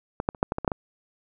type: clicks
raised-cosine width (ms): 1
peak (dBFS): -13 / -8 / -28 / -6 / -12 / -14 / -15 / -6 / -13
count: 9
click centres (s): 0.201 / 0.289 / 0.348 / 0.429 / 0.521 / 0.584 / 0.647 / 0.678 / 0.718
effects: none